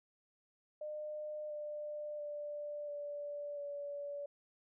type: tone with pitch steps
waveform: sine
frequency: 605 / 597 / 589.1 / 581.4 / 573.7 Hz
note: D#5 / D5 / D5 / D5 / D5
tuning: -49 / +28 / +5 / -18 / -41 cents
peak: -40 dBFS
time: 0.81-4.26 s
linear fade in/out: 5 ms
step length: 690 ms
effects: none